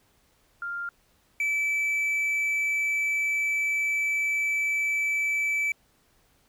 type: tone pair in turn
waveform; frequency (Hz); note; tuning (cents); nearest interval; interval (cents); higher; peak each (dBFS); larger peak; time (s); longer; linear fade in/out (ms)
sine / triangle; 1396.9 / 2311; F6 / D7; 0 / -28; major sixth; 872; second; -30 / -22; second; 0.62-0.89 / 1.4-5.72; second; 2
effects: pink hiss -65 dBFS RMS until 6.48 s